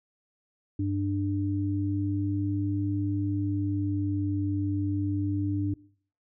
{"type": "tone pair together", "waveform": "sine", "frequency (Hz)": [99, 296.7], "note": ["G2", "D4"], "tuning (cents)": [18, 18], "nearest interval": "octave + perfect fifth", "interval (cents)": 1900, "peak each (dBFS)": -28, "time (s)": [0.79, 5.74], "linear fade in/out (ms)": 5, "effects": ["noise-tail reverb RT60 0.5 s tail -20 dB re dry"]}